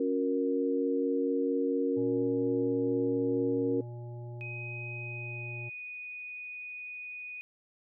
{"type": "chord", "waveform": "sine", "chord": "F# major", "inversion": "second", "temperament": "equal with one note detuned", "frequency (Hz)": [277.2, 361.5, 466.2], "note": ["C#4", "F#4", "A#4"], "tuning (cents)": [0, -40, 0], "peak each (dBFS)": [-30, -34, -30], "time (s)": [0, 3.81], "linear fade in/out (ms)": 5}
{"type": "harmonic tone", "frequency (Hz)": 119.7, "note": "A#2", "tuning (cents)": 46, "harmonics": [1, 3, 5, 7], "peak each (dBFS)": [-39, -49, -53, -56], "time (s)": [1.96, 5.7], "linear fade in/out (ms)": 20}
{"type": "tone with pitch glide", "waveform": "sine", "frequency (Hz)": [2513, 2478], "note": ["D#7", "D#7"], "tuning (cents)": [17, -8], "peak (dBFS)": -39, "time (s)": [4.41, 7.41], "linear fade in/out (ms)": 0, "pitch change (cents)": -25, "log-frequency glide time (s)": [4.96, 5.76]}
{"effects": []}